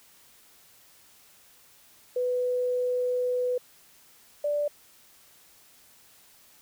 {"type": "tone pair in turn", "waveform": "sine", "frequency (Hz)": [497.2, 586], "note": ["B4", "D5"], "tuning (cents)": [12, -4], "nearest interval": "minor third", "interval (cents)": 284, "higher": "second", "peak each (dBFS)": -24, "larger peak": "neither", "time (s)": [[2.16, 3.58], [4.44, 4.68]], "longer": "first", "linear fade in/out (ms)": 5, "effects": ["white hiss -57 dBFS RMS until 6.61 s"]}